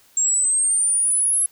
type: exponential sweep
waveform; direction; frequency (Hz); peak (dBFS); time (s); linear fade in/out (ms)
sine; up; 7459 to 10960; -16; 0.17-1.46; 2
effects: white hiss -55 dBFS RMS until 1.51 s